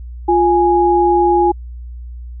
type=tone pair together; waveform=sine; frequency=350.3 / 830.6 Hz; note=F4 / G#5; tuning=+5 / 0 cents; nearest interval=octave + minor third; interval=1495 cents; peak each=-12 dBFS; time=0.28-1.52 s; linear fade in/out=10 ms; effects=added 60 Hz sine -27 dBFS peak until 2.4 s